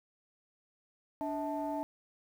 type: tone cluster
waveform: sine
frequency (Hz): 291.9 / 645 / 879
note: D4 / E5 / A5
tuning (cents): -10 / -38 / -2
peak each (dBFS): -36 / -37 / -37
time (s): 1.21-1.83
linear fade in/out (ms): 0
effects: tanh soft clip ceiling -26 dBFS + 10-bit